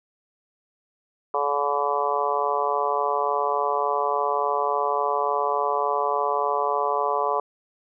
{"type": "harmonic tone", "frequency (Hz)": 143.5, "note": "D3", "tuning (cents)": -40, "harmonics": [3, 4, 5, 6, 7, 8], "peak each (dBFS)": [-28, -29, -28, -30, -26, -28], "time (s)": [1.34, 7.4], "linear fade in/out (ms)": 2, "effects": []}